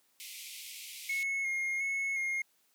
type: band-pass noise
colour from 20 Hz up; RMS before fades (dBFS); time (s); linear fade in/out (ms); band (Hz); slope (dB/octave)
pink; -46; 0.2-1.23; 0; 2100 to 16000; 96
type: tone with vibrato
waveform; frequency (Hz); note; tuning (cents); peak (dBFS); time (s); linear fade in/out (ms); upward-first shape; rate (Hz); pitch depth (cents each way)
triangle; 2164; C#7; -42; -29; 1.09-2.42; 5; square; 1.4; 21
effects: white hiss -71 dBFS RMS until 2.74 s + high-pass 150 Hz 12 dB/octave